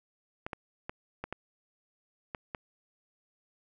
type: clicks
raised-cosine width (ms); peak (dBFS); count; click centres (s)
0.5; -21; 7; 0.465 / 0.532 / 0.895 / 1.24 / 1.326 / 2.348 / 2.548
effects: none